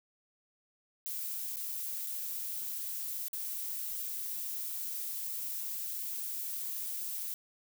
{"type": "noise with dropouts", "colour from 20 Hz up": "violet", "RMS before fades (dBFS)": -38, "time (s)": [1.06, 7.34], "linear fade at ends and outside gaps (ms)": 0, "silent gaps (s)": [[1.56, 1.568], [2.065, 2.069], [3.283, 3.331]], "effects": []}